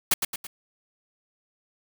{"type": "noise with echo", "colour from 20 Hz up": "white", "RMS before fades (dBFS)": -20, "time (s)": [0.11, 0.14], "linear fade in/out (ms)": 5, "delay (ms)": 110, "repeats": 3, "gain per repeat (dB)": -6, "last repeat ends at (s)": 0.47, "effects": []}